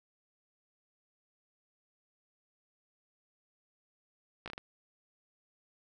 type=slowing click train; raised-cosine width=0.3 ms; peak=-25 dBFS; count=5; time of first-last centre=4.46-4.579 s; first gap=17 ms; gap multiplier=1.39; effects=none